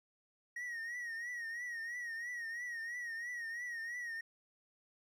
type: tone with vibrato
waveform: triangle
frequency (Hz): 1887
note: A#6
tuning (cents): +21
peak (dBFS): -38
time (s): 0.56-4.21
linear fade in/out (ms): 5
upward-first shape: triangle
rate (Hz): 3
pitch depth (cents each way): 88
effects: none